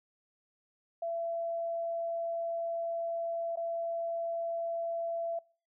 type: tone with dropouts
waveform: sine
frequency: 672 Hz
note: E5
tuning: 33 cents sharp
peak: -32 dBFS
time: 1.02-5.39 s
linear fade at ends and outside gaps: 5 ms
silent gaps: 3.558-3.571 s
effects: noise-tail reverb RT60 0.4 s tail -24 dB re dry